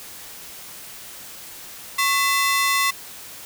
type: ring-modulated tone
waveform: sawtooth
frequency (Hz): 1555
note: G6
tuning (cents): -14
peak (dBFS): -11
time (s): 1.98-2.91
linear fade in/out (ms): 10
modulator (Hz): 454
effects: white hiss -39 dBFS RMS until 3.45 s